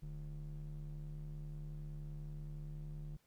triangle ring-modulated tone, 92.5 Hz, F#2, in tune, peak -38 dBFS, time 0.02-3.17 s, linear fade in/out 10 ms, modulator 57.2 Hz, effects pink hiss -75 dBFS RMS until 3.26 s

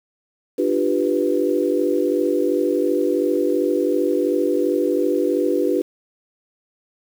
sine chord, G dominant seventh, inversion second, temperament equal with one note detuned, 296.6 / 349.2 / 392 / 493.9 Hz, D4 / F4 / G4 / B4, +17 / 0 / 0 / 0 cents, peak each -22 dBFS, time 0.58-5.82 s, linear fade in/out 10 ms, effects 7-bit

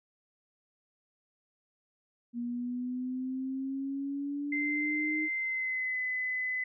sine exponential sweep, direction up, 237.4 to 311.1 Hz, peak -32 dBFS, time 2.33-5.29 s, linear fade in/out 50 ms
sine tone with pitch glide, 2079 to 2016 Hz, C7 to B6, -12 to +35 cents, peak -30 dBFS, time 4.52-6.64 s, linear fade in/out 5 ms, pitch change -53 cents, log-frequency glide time 5.37-5.99 s
effects none

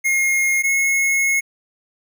square tone pair in turn, 2145 / 2174 Hz, C7 / C#7, +42 / -34 cents, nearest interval unison, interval 24 cents, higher second, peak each -16 dBFS, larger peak neither, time 0.04-0.63 / 0.63-1.41 s, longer second, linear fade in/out 20 ms, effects none

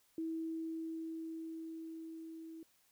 sine tone with level ramp, 324.4 Hz, E4, 28 cents flat, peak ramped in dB -36 to -47 dBFS, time 0.18-2.63 s, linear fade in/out 2 ms, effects white hiss -72 dBFS RMS until 2.91 s

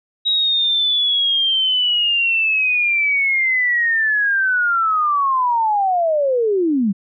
sine linear sweep, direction down, 3836 to 184.1 Hz, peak -14 dBFS, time 0.25-6.93 s, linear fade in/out 20 ms, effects none

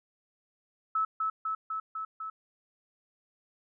sine tone with echo, 1302 Hz, E6, 22 cents flat, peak -25 dBFS, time 0.95-1.05 s, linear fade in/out 5 ms, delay 250 ms, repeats 5, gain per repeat -2 dB, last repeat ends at 2.3 s, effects none

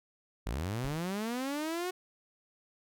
sawtooth linear sweep, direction up, 46.25 to 371 Hz, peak -29 dBFS, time 0.46-1.91 s, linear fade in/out 10 ms
brown noise with exponential decay, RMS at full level -38 dBFS, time 0.84-1.13 s, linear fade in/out 2 ms, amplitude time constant 63 ms
effects none

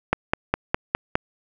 click train, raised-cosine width 0.5 ms, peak -3 dBFS, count 6, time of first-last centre 0.13-1.155 s, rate 4.88 Hz, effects none

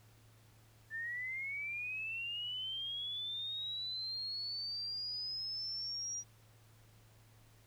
sine linear sweep, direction up, 1760 to 5760 Hz, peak -38 dBFS, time 0.9-6.24 s, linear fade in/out 50 ms, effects added 110 Hz sine -62 dBFS peak until 7.66 s + pink hiss -67 dBFS RMS until 7.66 s

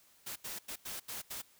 white noise bursts at uneven times, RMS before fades -42 dBFS, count 6, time 0.26-0.36 / 0.44-0.59 / 0.68-0.76 / 0.85-1 / 1.08-1.22 / 1.3-1.42 s, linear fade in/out 10 ms, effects white hiss -65 dBFS RMS until 1.59 s

